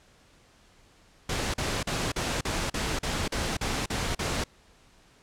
pink noise bursts, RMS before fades -29 dBFS, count 11, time 1.29-4.44 s, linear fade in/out 5 ms, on 250 ms, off 40 ms, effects pink hiss -59 dBFS RMS until 5.22 s + low-pass 8000 Hz 12 dB/octave

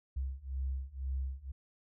sine beating tone pair, 65.4 / 67.4 Hz, C2 / C#2, 0 / -48 cents, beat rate 2 Hz, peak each -38 / -37 dBFS, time 0.16-1.52 s, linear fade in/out 10 ms, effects none

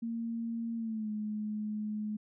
sine tone with pitch glide, 230.2 to 212.3 Hz, A#3 to G#3, -22 to +38 cents, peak -33 dBFS, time 0.02-2.17 s, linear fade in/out 10 ms, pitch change -140 cents, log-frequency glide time 0.76-1.1 s, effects none

